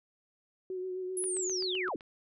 sine tone with vibrato, 370 Hz, F#4, in tune, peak -34 dBFS, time 0.7-1.89 s, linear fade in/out 2 ms, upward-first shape sine, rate 7.7 Hz, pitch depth 26 cents each way
sine linear sweep, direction down, 10820 to 220 Hz, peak -32 dBFS, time 1.17-1.96 s, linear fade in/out 2 ms
click train, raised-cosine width 0.3 ms, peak -33 dBFS, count 7, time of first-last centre 1.24-2.008 s, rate 7.81 Hz
effects none

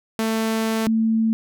sawtooth / sine tone pair in turn, 222.4 / 223.3 Hz, A3 / A3, +19 / +26 cents, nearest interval unison, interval 7 cents, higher second, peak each -16 dBFS, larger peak neither, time 0.19-0.87 / 0.87-1.33 s, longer first, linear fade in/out 0 ms, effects none

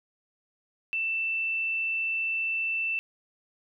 sine tone, 2665 Hz, E7, 18 cents sharp, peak -26 dBFS, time 0.93-2.99 s, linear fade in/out 0 ms, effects none

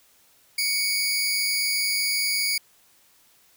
sawtooth tone pair together, 2237 / 4851 Hz, C#7 / D#8, +15 / -45 cents, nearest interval octave + minor second, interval 1340 cents, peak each -22 dBFS, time 0.58-2.58 s, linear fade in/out 5 ms, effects white hiss -59 dBFS RMS until 3.56 s

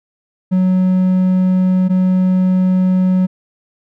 triangle tone pair in turn, 185 / 185 Hz, F#3 / F#3, 0 / 0 cents, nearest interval unison, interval 0 cents, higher neither, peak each -8 dBFS, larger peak neither, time 0.51-1.89 / 1.89-3.27 s, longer neither, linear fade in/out 20 ms, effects none

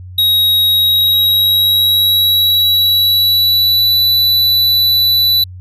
square tone with pitch glide, 3800 to 3968 Hz, A#7 to B7, +33 to +7 cents, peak -9 dBFS, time 0.18-5.44 s, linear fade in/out 5 ms, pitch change +74 cents, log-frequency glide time 0.69-4.01 s, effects added 91 Hz sine -28 dBFS peak until 5.6 s

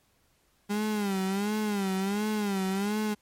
35% pulse tone with vibrato, 201.7 Hz, G3, 50 cents sharp, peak -25 dBFS, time 0.69-3.15 s, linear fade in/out 20 ms, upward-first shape sine, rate 1.4 Hz, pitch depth 110 cents each way, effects pink hiss -68 dBFS RMS until 3.21 s + MP3 64 kbps

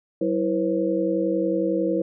sine tone cluster, 189.7 / 328.6 / 486 / 537 Hz, F#3 / E4 / B4 / C5, +43 / -5 / -28 / +45 cents, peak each -29 / -23 / -26 / -27 dBFS, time 0.21-2.02 s, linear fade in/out 5 ms, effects none

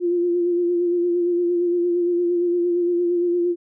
sine tone with vibrato, 349.2 Hz, F4, in tune, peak -17 dBFS, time 0-3.56 s, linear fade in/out 50 ms, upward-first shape sine, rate 8.7 Hz, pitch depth 30 cents each way, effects none

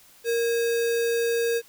sine tone with sample-and-hold, 466.2 Hz, A#4, in tune, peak -21 dBFS, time 0.24-1.62 s, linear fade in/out 50 ms, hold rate 2100 Hz, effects white hiss -54 dBFS RMS until 1.68 s

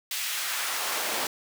pink noise with high-pass filter sweep, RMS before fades -30 dBFS, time 0.11-1.27 s, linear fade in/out 2 ms, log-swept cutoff 2500 to 450 Hz, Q 0.88, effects none

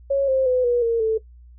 sine tone with pitch steps, 552 / 528 / 505 / 483 / 462 / 441.9 Hz, C#5 / C5 / B4 / B4 / A#4 / A4, -7 / +16 / +39 / -39 / -16 / +7 cents, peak -16 dBFS, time 0.1-1.18 s, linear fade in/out 10 ms, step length 180 ms, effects noise-tail reverb RT60 0.1 s tail -17 dB re dry + added 60 Hz sine -43 dBFS peak until 1.58 s

